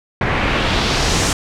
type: noise with low-pass filter sweep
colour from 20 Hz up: pink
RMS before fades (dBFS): -17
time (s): 0.21-1.33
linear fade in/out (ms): 2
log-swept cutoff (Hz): 1800 to 8200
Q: 1.4
effects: none